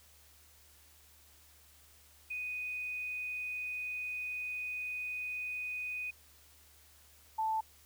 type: tone pair in turn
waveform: sine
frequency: 2489 / 880 Hz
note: D#7 / A5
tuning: 0 / 0 cents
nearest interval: octave + tritone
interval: 1800 cents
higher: first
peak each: -36 / -30 dBFS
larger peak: second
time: 2.3-6.11 / 7.38-7.61 s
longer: first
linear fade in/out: 10 ms
effects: added 74 Hz sine -65 dBFS peak until 7.85 s + white hiss -62 dBFS RMS until 7.85 s